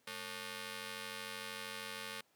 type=ring-modulated tone; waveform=5% pulse; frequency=333.4 Hz; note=E4; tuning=20 cents sharp; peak=-28 dBFS; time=0.07-2.21 s; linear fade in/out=5 ms; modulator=787 Hz; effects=pink hiss -73 dBFS RMS until 2.35 s + high-pass 200 Hz 12 dB/octave